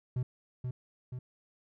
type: tone with echo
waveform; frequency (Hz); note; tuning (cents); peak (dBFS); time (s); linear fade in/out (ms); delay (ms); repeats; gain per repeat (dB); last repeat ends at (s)
triangle; 125.6; B2; +30; -27; 0.16-0.23; 5; 480; 2; -4; 1.19
effects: none